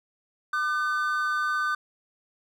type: tone pair together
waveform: triangle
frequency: 1200.5 / 1517 Hz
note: D6 / F#6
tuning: +38 / +43 cents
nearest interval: major third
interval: 405 cents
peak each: -25 dBFS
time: 0.53-1.75 s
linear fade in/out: 5 ms
effects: none